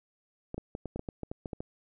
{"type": "clicks", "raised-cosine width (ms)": 2, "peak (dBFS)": -23, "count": 12, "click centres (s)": [0.544, 0.58, 0.751, 0.857, 0.96, 0.994, 1.088, 1.233, 1.315, 1.458, 1.532, 1.605], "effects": []}